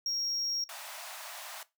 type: tone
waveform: triangle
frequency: 5588 Hz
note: F8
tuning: in tune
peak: -29 dBFS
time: 0.06-0.64 s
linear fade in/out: 2 ms
type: high-pass noise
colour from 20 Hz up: pink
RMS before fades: -44 dBFS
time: 0.69-1.63 s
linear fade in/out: 2 ms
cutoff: 600 Hz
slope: 96 dB/octave
effects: noise-tail reverb RT60 0.2 s tail -17 dB re dry